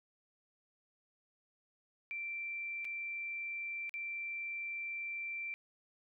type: tone with dropouts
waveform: sine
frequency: 2349 Hz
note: D7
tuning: in tune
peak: -38 dBFS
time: 2.11-5.54 s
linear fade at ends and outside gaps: 0 ms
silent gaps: 2.846-2.851 / 3.894-3.94 s
effects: none